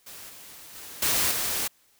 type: noise with level steps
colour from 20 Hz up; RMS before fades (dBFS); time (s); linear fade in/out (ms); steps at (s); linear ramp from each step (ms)
white; -43 / -46 / -42 / -24 / -28; 0.06-1.68; 10; 0.29 / 0.75 / 1.02 / 1.31; 5
effects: white hiss -63 dBFS RMS until 1.99 s